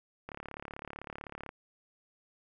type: click train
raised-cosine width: 0.5 ms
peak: -26 dBFS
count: 44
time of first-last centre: 0.29-1.491 s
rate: 35.8 Hz
effects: none